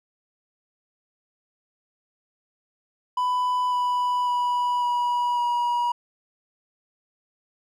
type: tone with pitch steps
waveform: triangle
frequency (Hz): 996 / 987.4 / 978.9 / 970.4 / 962.1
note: B5 / B5 / B5 / B5 / B5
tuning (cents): +14 / -1 / -16 / -31 / -46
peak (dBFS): -19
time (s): 3.17-5.92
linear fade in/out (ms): 5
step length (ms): 550
effects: none